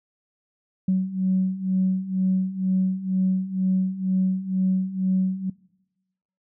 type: beating tone pair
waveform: sine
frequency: 186.2 / 188.3 Hz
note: F#3 / F#3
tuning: +11 / +31 cents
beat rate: 2.1 Hz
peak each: -24 / -21 dBFS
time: 0.88-5.5 s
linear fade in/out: 5 ms
effects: noise-tail reverb RT60 1.0 s tail -23 dB re dry + tanh soft clip ceiling -12 dBFS